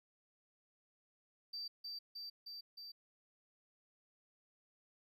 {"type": "tone with echo", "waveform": "triangle", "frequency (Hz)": 4659, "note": "D8", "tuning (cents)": -15, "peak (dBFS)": -39, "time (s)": [1.53, 1.68], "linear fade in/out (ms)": 10, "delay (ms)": 310, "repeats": 4, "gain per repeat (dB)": -2, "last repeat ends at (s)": 2.92, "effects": ["tanh soft clip ceiling -39 dBFS"]}